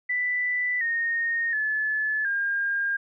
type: tone with pitch steps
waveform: sine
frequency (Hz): 1983 / 1850.2 / 1726.3 / 1610.7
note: B6 / A#6 / A6 / G6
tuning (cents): +7 / -13 / -33 / +47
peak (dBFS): -23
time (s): 0.09-2.97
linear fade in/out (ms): 10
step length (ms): 720
effects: none